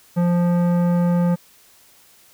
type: tone with tanh clipping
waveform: triangle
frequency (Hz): 174.61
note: F3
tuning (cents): 0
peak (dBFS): -17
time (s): 0.16-1.36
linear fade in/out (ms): 20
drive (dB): 18
effects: white hiss -52 dBFS RMS until 2.33 s